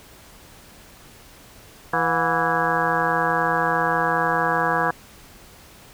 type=harmonic tone with a mistuned harmonic; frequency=164.81 Hz; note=E3; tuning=in tune; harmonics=1 / 2 / 3 / 4 / 5 / 6 / 7 / 8 / 9 / 10; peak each=-31 / -32 / -27 / -26 / -30 / -25 / -27 / -30 / -30 / -25 dBFS; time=1.93-4.91 s; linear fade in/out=5 ms; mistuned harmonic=4; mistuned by=+140 cents; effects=pink hiss -47 dBFS RMS until 5.93 s